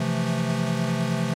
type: chord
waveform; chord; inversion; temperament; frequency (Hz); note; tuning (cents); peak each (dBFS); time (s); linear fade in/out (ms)
square; F major seventh; second; equal; 130.81 / 164.81 / 174.61 / 220; C3 / E3 / F3 / A3; 0 / 0 / 0 / 0; -29; 0-1.34; 5
effects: low-pass 9000 Hz 12 dB/octave + AAC 64 kbps